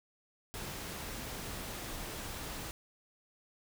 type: noise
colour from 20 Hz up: pink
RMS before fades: -42 dBFS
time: 0.54-2.71 s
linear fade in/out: 0 ms
effects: none